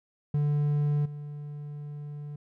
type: tone with level steps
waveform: triangle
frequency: 146.83 Hz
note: D3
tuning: in tune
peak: -21 / -34 dBFS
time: 0.34-2.36 s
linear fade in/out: 5 ms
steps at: 1.05 s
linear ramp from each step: 10 ms
effects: none